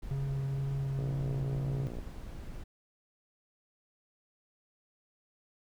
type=noise; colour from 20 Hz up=brown; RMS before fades=-43 dBFS; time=0.02-2.64 s; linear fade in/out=10 ms
type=tone with vibrato; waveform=triangle; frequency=136.7 Hz; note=C#3; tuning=24 cents flat; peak=-29 dBFS; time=0.11-1.87 s; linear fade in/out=0 ms; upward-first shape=sine; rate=2.1 Hz; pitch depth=8 cents each way
type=click train; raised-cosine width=2 ms; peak=-29 dBFS; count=60; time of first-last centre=0.99-1.987 s; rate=59.2 Hz
effects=none